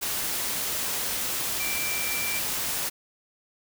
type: tone in noise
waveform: sine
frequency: 2347 Hz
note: D7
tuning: 2 cents flat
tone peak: -31 dBFS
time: 1.59-2.4 s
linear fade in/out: 20 ms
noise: white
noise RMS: -29 dBFS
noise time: 0.01-2.9 s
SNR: -5 dB
effects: none